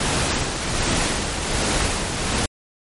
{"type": "noise with tremolo", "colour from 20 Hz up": "pink", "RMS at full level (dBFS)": -20, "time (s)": [0, 2.46], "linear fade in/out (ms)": 5, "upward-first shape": "sine", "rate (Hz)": 1.3, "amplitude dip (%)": 45, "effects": ["MP3 48 kbps"]}